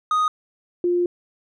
triangle / sine tone pair in turn, 1244.5 / 352.1 Hz, D#6 / F4, 0 / +14 cents, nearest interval octave + minor seventh, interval 2186 cents, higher first, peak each -15 / -17 dBFS, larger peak first, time 0.11-0.28 / 0.84-1.06 s, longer second, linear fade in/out 2 ms, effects resampled to 22050 Hz

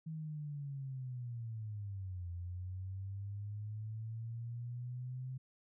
sine linear two-way sweep, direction down then up, 161 to 86.4 to 130.4 Hz, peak -40 dBFS, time 0.06-5.38 s, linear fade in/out 10 ms, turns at 2.3 s, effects none

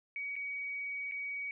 sine tone with dropouts, 2259 Hz, C#7, 32 cents sharp, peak -36 dBFS, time 0.16-1.51 s, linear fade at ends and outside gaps 1 ms, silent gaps 0.356-0.363 / 1.113-1.12 s, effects none

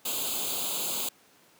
white noise with comb filter, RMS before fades -31 dBFS, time 0.05-1.09 s, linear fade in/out 5 ms, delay 0.27 ms, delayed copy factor +0.9, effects pink hiss -59 dBFS RMS until 1.59 s + high-pass 200 Hz 12 dB/octave

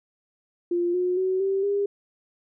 sine tone with pitch steps, 348.4 / 361.3 / 374.7 / 388.6 / 403 Hz, F4 / F#4 / F#4 / G4 / G4, -4 / -41 / +22 / -15 / +48 cents, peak -21 dBFS, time 0.71-1.86 s, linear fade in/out 5 ms, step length 230 ms, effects none

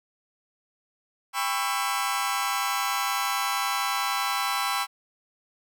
sawtooth chord, C# half-diminished seventh, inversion second, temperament just, 798.3 / 997.9 / 1108.7 / 1330.5 Hz, G5 / B5 / C#6 / E6, +31 / +18 / 0 / +16 cents, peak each -27 dBFS, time 1.33-4.87 s, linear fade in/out 50 ms, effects none

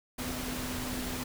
sine tone in noise, 251.4 Hz, B3, 31 cents sharp, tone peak -38 dBFS, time 0.18-1.24 s, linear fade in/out 10 ms, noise pink, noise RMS -37 dBFS, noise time 0.18-1.24 s, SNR -4 dB, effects none

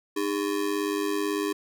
square ring-modulated tone, 355.9 Hz, F4, 33 cents sharp, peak -23 dBFS, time 0.16-1.53 s, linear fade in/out 10 ms, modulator 49 Hz, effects none

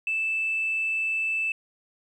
sine tone, 2637 Hz, E7, in tune, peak -23 dBFS, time 0.07-1.52 s, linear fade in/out 2 ms, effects tanh soft clip ceiling -19 dBFS + 10-bit

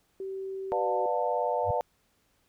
sine tone with pitch glide, 384.8 to 376.7 Hz, G4 to F#4, -32 to +31 cents, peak -33 dBFS, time 0.2-1.06 s, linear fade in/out 2 ms, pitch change -37 cents, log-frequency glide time 0.83-0.88 s
sine chord, B half-diminished seventh, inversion none, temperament just, 493.9 / 592.7 / 711.2 / 889 Hz, B4 / D5 / F5 / A5, 0 / +16 / +31 / +18 cents, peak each -31 dBFS, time 0.72-1.81 s, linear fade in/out 0 ms
sine tone with exponential growth, 97.4 Hz, G2, 11 cents flat, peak -25 dBFS, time 1.62-1.71 s, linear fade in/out 5 ms, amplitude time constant 19 ms
effects pink hiss -70 dBFS RMS until 2.48 s

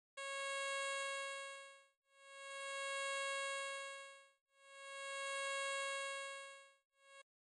10% pulse tone with tremolo, 549 Hz, C#5, 17 cents flat, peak -31 dBFS, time 0.17-7.22 s, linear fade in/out 10 ms, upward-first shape sine, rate 0.41 Hz, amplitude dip 100%, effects MP3 48 kbps

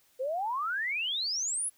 sine exponential sweep, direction up, 493.9 to 11020 Hz, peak -29 dBFS, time 0.19-1.7 s, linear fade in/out 20 ms, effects white hiss -66 dBFS RMS until 1.77 s

